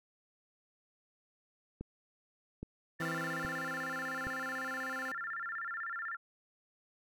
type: click train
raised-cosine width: 3 ms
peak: -28 dBFS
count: 4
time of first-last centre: 1.81-4.269 s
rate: 1.22 Hz
type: tone with vibrato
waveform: sine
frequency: 1568 Hz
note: G6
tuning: in tune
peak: -37 dBFS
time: 2.99-6.17 s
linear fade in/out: 20 ms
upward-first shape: square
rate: 16 Hz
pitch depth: 220 cents each way
type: tone with exponential decay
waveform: 20% pulse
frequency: 164.5 Hz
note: E3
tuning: 3 cents flat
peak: -32 dBFS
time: 3-5.81 s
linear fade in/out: 2 ms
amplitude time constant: 610 ms
type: tone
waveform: 15% pulse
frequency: 261.6 Hz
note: C4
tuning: in tune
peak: -36 dBFS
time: 3.01-5.12 s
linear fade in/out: 2 ms
effects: none